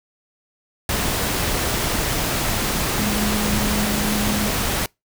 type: tone in noise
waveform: sine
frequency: 209.5 Hz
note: G#3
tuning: 15 cents sharp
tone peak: -22 dBFS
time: 2.99-4.49 s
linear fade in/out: 2 ms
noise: pink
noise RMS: -22 dBFS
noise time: 0.89-4.86 s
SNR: -3 dB
effects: noise-tail reverb RT60 0.2 s tail -26 dB re dry